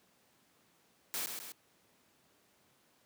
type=noise with echo; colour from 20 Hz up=white; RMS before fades=-37 dBFS; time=1.14-1.26 s; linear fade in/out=0 ms; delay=130 ms; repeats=2; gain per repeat=-5 dB; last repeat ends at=1.52 s; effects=pink hiss -69 dBFS RMS until 3.05 s + high-pass 150 Hz 12 dB/octave